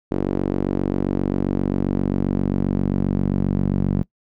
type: tone with band-pass filter sweep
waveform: sawtooth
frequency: 47.53 Hz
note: F#1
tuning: 47 cents sharp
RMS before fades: -21 dBFS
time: 0.11-4.03 s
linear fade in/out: 0 ms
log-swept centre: 330 to 190 Hz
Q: 1.7
effects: noise-tail reverb RT60 0.1 s tail -23 dB re dry